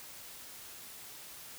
silence, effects white hiss -49 dBFS RMS until 1.58 s

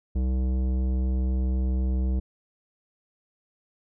sine tone with tanh clipping, 64 Hz, C2, 38 cents flat, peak -24 dBFS, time 0.15-2.2 s, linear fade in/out 10 ms, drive 14 dB, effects none

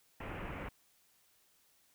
pink low-pass noise, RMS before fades -43 dBFS, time 0.2-0.69 s, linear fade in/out 5 ms, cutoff 2700 Hz, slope 48 dB/octave, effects white hiss -70 dBFS RMS until 1.94 s

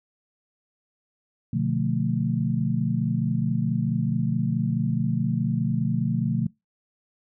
sine chord, B half-diminished seventh, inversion none, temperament just, 123.47 / 148.16 / 177.8 / 222.2 Hz, B2 / D3 / F3 / A3, 0 / +16 / +31 / +17 cents, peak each -27 dBFS, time 1.53-6.47 s, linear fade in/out 5 ms, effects noise-tail reverb RT60 0.2 s tail -24 dB re dry

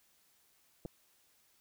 clicks, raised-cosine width 2 ms, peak -30 dBFS, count 2, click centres 0.852 / 0.858 s, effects white hiss -70 dBFS RMS until 1.6 s

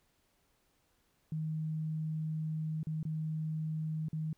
sine tone with dropouts, 156.8 Hz, D#3, 14 cents sharp, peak -33 dBFS, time 1.32-4.33 s, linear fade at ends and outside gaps 2 ms, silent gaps 2.831-2.869 / 3.03-3.052 / 4.085-4.13 s, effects pink hiss -74 dBFS RMS until 4.37 s

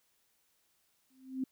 sine tone with exponential growth, 261.6 Hz, C4, in tune, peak -29 dBFS, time 1.1-1.44 s, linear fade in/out 5 ms, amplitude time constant 72 ms, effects white hiss -74 dBFS RMS until 1.51 s

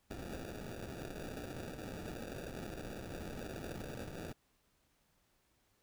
blue noise with sample-and-hold, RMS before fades -45 dBFS, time 0.1-4.33 s, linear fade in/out 10 ms, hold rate 1050 Hz, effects pink hiss -75 dBFS RMS until 5.82 s

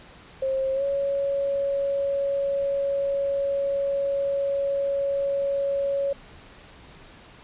sine tone with pitch glide, 533 to 556.6 Hz, C5 to C#5, +32 to +7 cents, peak -22 dBFS, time 0.42-6.13 s, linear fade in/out 5 ms, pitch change +75 cents, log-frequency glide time 0.74-0.83 s, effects pink hiss -48 dBFS RMS until 7.43 s + resampled to 8000 Hz

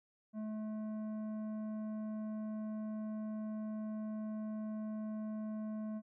sine tone with tanh clipping, 215.6 Hz, A3, 35 cents flat, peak -40 dBFS, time 0.33-6.02 s, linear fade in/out 50 ms, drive 10 dB, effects none

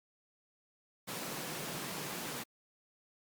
pink high-pass noise, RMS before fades -41 dBFS, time 1.07-2.44 s, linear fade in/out 20 ms, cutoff 130 Hz, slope 48 dB/octave, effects Opus 48 kbps

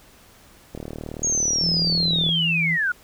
click train, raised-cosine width 2 ms, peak -19 dBFS, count 60, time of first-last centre 0.75-2.29 s, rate 38.3 Hz
sine linear sweep, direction down, 6645 to 1403 Hz, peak -19 dBFS, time 1.23-2.92 s, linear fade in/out 5 ms
sine tone with pitch glide, 169.4 to 165.15 Hz, E3 to E3, +48 to +4 cents, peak -24 dBFS, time 1.6-2.78 s, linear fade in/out 50 ms, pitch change -44 cents, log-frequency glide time 2.09-2.25 s
effects pink hiss -51 dBFS RMS until 3.03 s

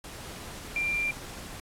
sine tone in noise, 2376 Hz, D7, 20 cents sharp, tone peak -26 dBFS, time 0.76-1.11 s, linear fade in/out 2 ms, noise pink, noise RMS -42 dBFS, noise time 0.04-1.6 s, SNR +13 dB, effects low-pass 12000 Hz 12 dB/octave + AAC 64 kbps

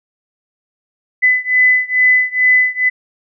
sine beating tone pair, 2006 / 2008.3 Hz, B6 / B6, +26 / +28 cents, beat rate 2.3 Hz, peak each -12 / -13 dBFS, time 1.22-2.9 s, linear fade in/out 20 ms, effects none

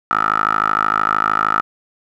10% pulse tone with band-pass filter, 53.1 Hz, G#1, 39 cents sharp, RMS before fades -17 dBFS, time 0.11-1.61 s, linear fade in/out 0 ms, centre 1300 Hz, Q 8.9, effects none

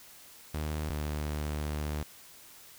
sawtooth tone pair in turn, 76.6 / 75.02 Hz, D#2 / D2, -27 / +37 cents, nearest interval unison, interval 36 cents, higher first, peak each -28 dBFS, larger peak neither, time 0.54-0.9 / 0.9-2.03 s, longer second, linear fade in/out 5 ms, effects white hiss -53 dBFS RMS until 2.78 s

